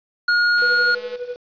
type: tone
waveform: square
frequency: 1435 Hz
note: F6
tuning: 47 cents sharp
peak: -15 dBFS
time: 0.28-0.95 s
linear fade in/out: 5 ms
type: click train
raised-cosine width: 0.2 ms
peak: -23 dBFS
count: 125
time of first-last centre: 0.58-1.157 s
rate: 215 Hz
type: tone with tremolo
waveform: triangle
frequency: 490.6 Hz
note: B4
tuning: 12 cents flat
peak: -21 dBFS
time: 0.62-1.36 s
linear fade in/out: 0 ms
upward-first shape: triangle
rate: 12 Hz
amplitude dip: 85%
effects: resampled to 11025 Hz + 8-bit